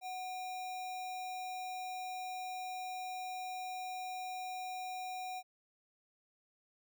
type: tone with sample-and-hold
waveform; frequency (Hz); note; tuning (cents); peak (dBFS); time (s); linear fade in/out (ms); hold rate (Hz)
sine; 740; F#5; 0; -39; 0.01-5.43; 50; 3150
effects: none